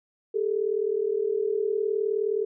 sine tone pair together, 402 / 441.4 Hz, G4 / A4, +44 / +5 cents, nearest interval major second, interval 161 cents, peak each -26 dBFS, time 0.34-2.45 s, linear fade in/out 10 ms, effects none

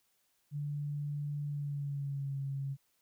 sine tone with pitch glide, 145.8 to 137.62 Hz, D3 to C#3, -12 to -12 cents, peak -34 dBFS, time 0.51-2.77 s, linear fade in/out 50 ms, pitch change -100 cents, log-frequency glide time 1.46-2.37 s, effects white hiss -75 dBFS RMS until 3.01 s

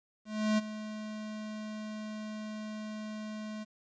square tone with ADSR envelope, 214.5 Hz, A3, 44 cents flat, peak -25 dBFS, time 0.25-3.65 s, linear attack 330 ms, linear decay 23 ms, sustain -14 dB, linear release 26 ms, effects resampled to 16000 Hz + 11-bit

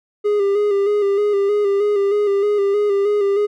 triangle tone with vibrato, 406.3 Hz, G#4, 38 cents flat, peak -12 dBFS, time 0.24-3.47 s, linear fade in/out 20 ms, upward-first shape square, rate 3.2 Hz, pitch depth 36 cents each way, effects none

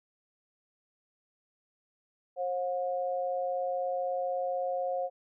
sine tone pair together, 536.1 / 720 Hz, C5 / F#5, +42 / -47 cents, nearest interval perfect fourth, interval 511 cents, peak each -31 / -33 dBFS, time 2.36-5.1 s, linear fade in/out 50 ms, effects none

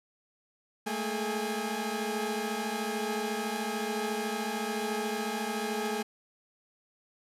sawtooth tone cluster, 211.9 / 225.7 / 422.7 / 813 Hz, G#3 / A3 / G#4 / G#5, +35 / +44 / +31 / -37 cents, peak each -35 / -32 / -31 / -33 dBFS, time 0.86-6.03 s, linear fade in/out 10 ms, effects resampled to 32000 Hz

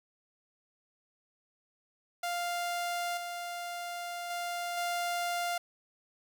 sawtooth tone with level steps, 698.5 Hz, F5, in tune, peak -28 / -33 / -30 / -27 dBFS, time 2.23-5.58 s, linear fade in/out 5 ms, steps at 3.17 / 4.3 / 4.77 s, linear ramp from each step 5 ms, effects none

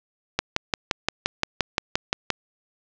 click train, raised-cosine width 0.2 ms, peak -3 dBFS, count 12, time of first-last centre 0.39-2.303 s, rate 5.75 Hz, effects low-pass 6000 Hz 12 dB/octave + 7-bit

